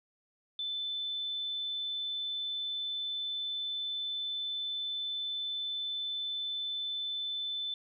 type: tone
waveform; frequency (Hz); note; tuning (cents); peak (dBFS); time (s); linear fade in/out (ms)
sine; 3520; A7; 0; -33; 0.59-7.74; 2
effects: none